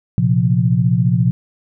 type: chord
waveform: sine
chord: Bb suspended second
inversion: none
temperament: just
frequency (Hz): 116.54 / 131.11 / 174.81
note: Bb2 / C3 / F3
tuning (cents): 0 / +4 / +2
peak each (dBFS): -16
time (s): 0.18-1.31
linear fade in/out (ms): 0
effects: none